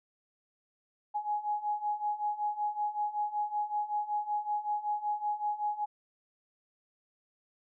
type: beating tone pair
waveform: sine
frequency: 833 / 838.3 Hz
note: G#5 / G#5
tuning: +5 / +16 cents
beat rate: 5.3 Hz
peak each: -35 / -32 dBFS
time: 1.14-5.86 s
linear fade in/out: 20 ms
effects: none